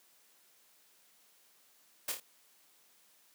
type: noise with echo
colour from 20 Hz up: white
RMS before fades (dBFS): -35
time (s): 2.08-2.12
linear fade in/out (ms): 5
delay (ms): 27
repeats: 3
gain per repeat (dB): -5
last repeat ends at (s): 2.201
effects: white hiss -66 dBFS RMS until 3.34 s + high-pass 200 Hz 12 dB/octave